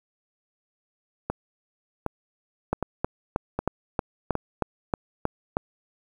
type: two click trains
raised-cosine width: 1 ms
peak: -12 / -9 dBFS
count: 5 / 10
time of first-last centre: 1.3-4.353 / 2.73-5.569 s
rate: 1.31 / 3.17 Hz
effects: 8-bit